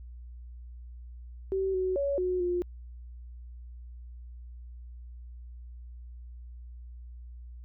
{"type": "tone with pitch steps", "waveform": "sine", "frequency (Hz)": [384.2, 372.5, 561, 365.1, 354.1], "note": ["G4", "F#4", "C#5", "F#4", "F4"], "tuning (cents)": [-35, 12, 21, -23, 24], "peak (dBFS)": -26, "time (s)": [1.52, 2.62], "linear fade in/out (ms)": 0, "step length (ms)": 220, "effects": ["added 60 Hz sine -42 dBFS peak until 7.64 s"]}